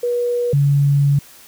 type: tone pair in turn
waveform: sine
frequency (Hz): 483.5 / 141.81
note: B4 / C#3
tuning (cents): -37 / +40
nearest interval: octave + major sixth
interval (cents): 2123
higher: first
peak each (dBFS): -16 / -11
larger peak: second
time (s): 0.03-0.53 / 0.53-1.19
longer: second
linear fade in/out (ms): 5
effects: white hiss -44 dBFS RMS until 1.47 s